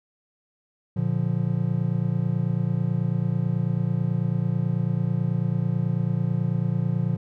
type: chord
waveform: triangle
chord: Bb major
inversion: none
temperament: just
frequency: 116.54 / 145.68 / 174.81 Hz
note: Bb2 / D3 / F3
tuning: 0 / -14 / +2 cents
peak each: -24 dBFS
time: 0.96-7.17 s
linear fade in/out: 10 ms
effects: none